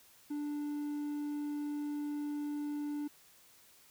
triangle tone, 293.7 Hz, D4, in tune, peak -33 dBFS, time 0.3-3.08 s, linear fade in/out 10 ms, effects white hiss -62 dBFS RMS until 3.9 s

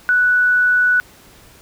sine tone, 1480 Hz, F#6, in tune, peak -11 dBFS, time 0.09-1 s, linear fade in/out 0 ms, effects pink hiss -46 dBFS RMS until 1.61 s

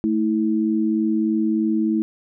sine tone pair together, 220 / 323.2 Hz, A3 / E4, 0 / -34 cents, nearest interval perfect fifth, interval 666 cents, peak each -20 / -20 dBFS, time 0.04-2.02 s, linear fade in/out 0 ms, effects none

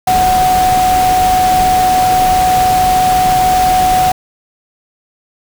sine tone in noise, 740 Hz, F#5, in tune, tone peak -8 dBFS, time 0.07-4.12 s, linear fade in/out 5 ms, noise pink, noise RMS -19 dBFS, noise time 0.07-4.12 s, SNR +8 dB, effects none

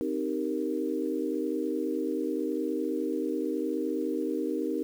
sine chord, C minor seventh, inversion none, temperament equal, 261.6 / 311.1 / 392 / 466.2 Hz, C4 / Eb4 / G4 / Bb4, 0 / 0 / 0 / 0 cents, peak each -34 / -31 / -34 / -34 dBFS, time 0.01-4.83 s, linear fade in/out 0 ms, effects 9-bit

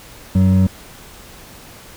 triangle tone pair together, 94 / 188 Hz, F#2 / F#3, +28 / +28 cents, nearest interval octave, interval 1200 cents, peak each -10 dBFS, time 0.35-0.67 s, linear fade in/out 5 ms, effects tanh soft clip ceiling -2 dBFS + pink hiss -40 dBFS RMS until 1.96 s

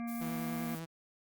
harmonic tone, 234.3 Hz, A#3, 9 cents sharp, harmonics 1 / 3 / 5 / 7 / 9 / 10, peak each -36 / -47 / -51 / -57 / -55 / -56 dBFS, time 0-0.75 s, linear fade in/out 0 ms
violet noise, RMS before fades -48 dBFS, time 0.07-0.8 s, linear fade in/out 20 ms
sawtooth tone with vibrato, 163.1 Hz, E3, 18 cents flat, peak -36 dBFS, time 0.2-0.86 s, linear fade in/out 20 ms, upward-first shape sine, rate 10 Hz, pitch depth 25 cents each way
effects Opus 48 kbps

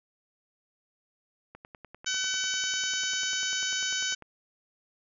click train, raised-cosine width 0.5 ms, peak -30 dBFS, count 28, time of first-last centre 1.55-4.223 s, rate 10.1 Hz
harmonic tone, 757 Hz, F#5, 39 cents sharp, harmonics 2 / 3 / 4 / 5 / 6 / 7 / 8 / 9, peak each -33 / -40 / -33 / -39 / -40 / -39 / -35 / -37 dBFS, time 2.06-4.15 s, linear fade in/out 10 ms
effects none

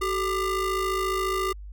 square ring-modulated tone, 406.1 Hz, G#4, 39 cents flat, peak -22 dBFS, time 0.01-1.53 s, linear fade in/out 10 ms, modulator 785 Hz, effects added 50 Hz sine -37 dBFS peak until 1.72 s

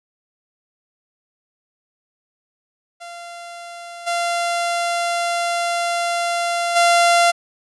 sawtooth tone with level steps, 690 Hz, F5, 21 cents flat, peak -29 / -15 / -8 dBFS, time 3-7.32 s, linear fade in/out 20 ms, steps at 4.06 / 6.75 s, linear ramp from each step 20 ms, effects resampled to 24000 Hz

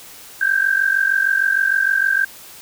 sine tone pair together, 1557 / 1603.5 Hz, G6 / G6, -12 / +39 cents, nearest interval minor second, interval 51 cents, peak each -17 dBFS, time 0.41-2.25 s, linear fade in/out 5 ms, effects white hiss -40 dBFS RMS until 2.61 s

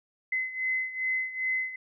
sine beating tone pair, 2041 / 2043.5 Hz, C7 / C7, -44 / -41 cents, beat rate 2.5 Hz, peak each -29 / -33 dBFS, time 0.32-1.76 s, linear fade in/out 5 ms, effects none

